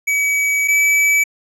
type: tone pair in turn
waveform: square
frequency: 2277 / 2297 Hz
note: C#7 / D7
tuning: +46 / -39 cents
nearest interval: unison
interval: 15 cents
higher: second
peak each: -15 / -12 dBFS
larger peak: second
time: 0.07-0.68 / 0.68-1.24 s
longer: first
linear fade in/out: 10 ms
effects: low-pass 12000 Hz 12 dB/octave